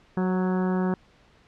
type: harmonic tone with a mistuned harmonic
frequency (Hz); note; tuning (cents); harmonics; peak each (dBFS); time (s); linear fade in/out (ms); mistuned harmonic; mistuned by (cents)
185; F#3; 0; 1 / 2 / 3 / 4 / 5 / 6 / 7 / 8 / 9; -23 / -29 / -37 / -37 / -37 / -41 / -42 / -43 / -43; 0.17-0.94; 2; 3; -25
effects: pink hiss -58 dBFS RMS until 1.47 s + low-pass 4000 Hz 12 dB/octave